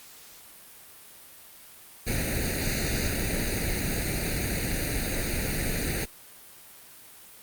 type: noise with comb filter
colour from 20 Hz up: pink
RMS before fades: -28 dBFS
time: 2.06-6.06 s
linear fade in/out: 20 ms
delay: 0.46 ms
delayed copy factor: +0.9
effects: white hiss -49 dBFS RMS until 7.42 s + Opus 48 kbps